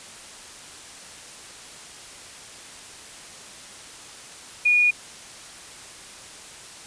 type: tone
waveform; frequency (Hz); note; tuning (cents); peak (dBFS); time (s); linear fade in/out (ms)
sine; 2447; D#7; -29; -15; 4.65-4.91; 10
effects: white hiss -42 dBFS RMS until 6.86 s + resampled to 22050 Hz